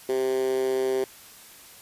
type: tone with high-pass filter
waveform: 10% pulse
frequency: 130.81 Hz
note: C3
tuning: in tune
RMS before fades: -25 dBFS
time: 0.09-1.04 s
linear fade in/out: 2 ms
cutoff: 380 Hz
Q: 6.3
effects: white hiss -48 dBFS RMS until 1.81 s + resampled to 32000 Hz